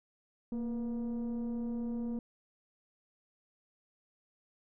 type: tone with frequency modulation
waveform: sine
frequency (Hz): 233.1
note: A#3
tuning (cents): 0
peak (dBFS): -31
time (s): 0.52-2.19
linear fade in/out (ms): 2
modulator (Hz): 251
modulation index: 0.45
effects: tanh soft clip ceiling -32 dBFS